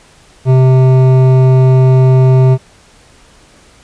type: tone with hard clipping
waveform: sine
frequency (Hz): 130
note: C3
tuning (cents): -11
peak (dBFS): -6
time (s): 0.45-2.58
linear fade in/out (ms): 50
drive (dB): 12
effects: pink hiss -44 dBFS RMS until 3.83 s + resampled to 22050 Hz